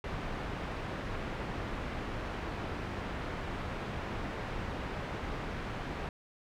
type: low-pass noise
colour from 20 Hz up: pink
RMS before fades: -38 dBFS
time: 0.04-6.09 s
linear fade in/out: 2 ms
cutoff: 2200 Hz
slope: 12 dB/octave
effects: none